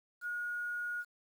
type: tone with quantisation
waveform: sine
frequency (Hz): 1442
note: F#6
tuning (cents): -45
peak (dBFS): -35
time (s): 0.21-1.05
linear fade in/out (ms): 50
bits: 10
effects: none

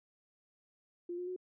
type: tone with pitch steps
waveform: sine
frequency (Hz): 349.2 / 357.6 / 366.1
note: F4 / F4 / F#4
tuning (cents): 0 / +41 / -18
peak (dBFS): -37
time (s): 1.09-1.363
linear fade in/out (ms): 5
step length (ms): 91
effects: none

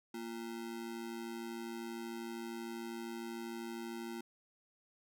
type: ring-modulated tone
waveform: square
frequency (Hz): 288.9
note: D4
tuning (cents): -28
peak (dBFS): -39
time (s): 0.14-4.21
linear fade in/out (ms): 5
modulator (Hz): 56.4
effects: none

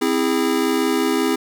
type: chord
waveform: square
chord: C augmented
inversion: none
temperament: just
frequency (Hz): 261.6 / 327 / 408.8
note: C4 / E4 / G#4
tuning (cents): 0 / -14 / -27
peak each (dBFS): -22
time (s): 0.01-1.36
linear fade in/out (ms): 10
effects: none

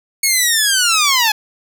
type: linear sweep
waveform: 10% pulse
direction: down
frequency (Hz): 2212 to 830.6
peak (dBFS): -3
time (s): 0.23-1.32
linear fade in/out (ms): 5
effects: none

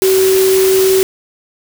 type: tone in noise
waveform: sine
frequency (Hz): 380.2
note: F#4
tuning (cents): +47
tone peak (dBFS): -8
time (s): 0.02-1.03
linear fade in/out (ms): 0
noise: white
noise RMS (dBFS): -19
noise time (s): 0.02-1.03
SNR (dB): +8
effects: none

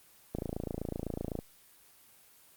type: click train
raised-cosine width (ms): 2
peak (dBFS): -21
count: 30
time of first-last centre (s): 0.35-1.389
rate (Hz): 27.9
effects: white hiss -60 dBFS RMS until 2.56 s + Opus 24 kbps

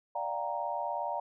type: chord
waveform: sine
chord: G minor seventh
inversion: second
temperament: equal with one note detuned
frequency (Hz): 587.3 / 704.5 / 784 / 932.3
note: D5 / F5 / G5 / Bb5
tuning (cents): 0 / +15 / 0 / 0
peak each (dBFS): -38 / -37 / -39 / -35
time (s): 0.15-1.2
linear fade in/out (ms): 5
effects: none

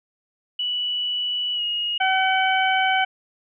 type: tone with pitch glide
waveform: sine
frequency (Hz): 2953 to 2874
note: F#7 to F7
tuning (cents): -4 to +49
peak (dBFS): -22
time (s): 0.59-1.98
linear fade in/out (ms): 5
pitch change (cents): -47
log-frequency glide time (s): 1.54-1.62
type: harmonic tone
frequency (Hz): 759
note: F#5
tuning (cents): +44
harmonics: 1 / 2 / 3 / 4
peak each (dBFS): -20 / -23 / -25 / -26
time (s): 2-3.05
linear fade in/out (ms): 10
effects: none

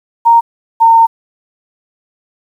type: tone pair in turn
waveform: sine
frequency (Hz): 929 / 912.5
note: A#5 / A#5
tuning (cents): -6 / -37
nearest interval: unison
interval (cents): 31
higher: first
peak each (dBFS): -3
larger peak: neither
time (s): 0.25-0.41 / 0.8-1.07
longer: second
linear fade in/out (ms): 20
effects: 7-bit

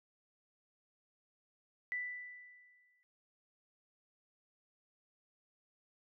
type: tone with exponential decay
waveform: sine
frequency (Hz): 1980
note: B6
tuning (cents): +4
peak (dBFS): -34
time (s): 1.92-3.03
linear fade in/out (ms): 0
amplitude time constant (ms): 240
effects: none

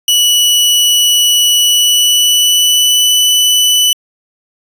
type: tone with pitch glide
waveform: sawtooth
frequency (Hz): 2947 to 2983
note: F#7 to F#7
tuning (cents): -8 to +13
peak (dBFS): -4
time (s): 0.08-3.93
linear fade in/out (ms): 2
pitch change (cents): +21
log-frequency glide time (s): 1.57-3.1
effects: resampled to 32000 Hz

